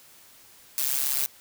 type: noise with amplitude modulation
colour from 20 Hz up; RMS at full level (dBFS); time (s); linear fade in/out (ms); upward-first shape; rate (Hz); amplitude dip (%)
blue; -22; 0.78-1.26; 0; sine; 136; 100
effects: white hiss -53 dBFS RMS until 1.4 s